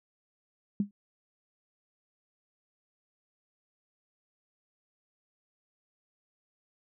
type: tone with exponential decay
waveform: sine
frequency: 202.6 Hz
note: G#3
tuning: 43 cents flat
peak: -21 dBFS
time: 0.8-0.91 s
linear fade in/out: 2 ms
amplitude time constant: 22 ms
effects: none